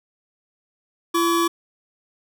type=tone pair together; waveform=square; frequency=338.3 / 1138 Hz; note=E4 / C#6; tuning=+45 / +45 cents; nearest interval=octave + major sixth; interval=2100 cents; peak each=-20 / -22 dBFS; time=1.14-1.48 s; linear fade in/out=10 ms; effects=none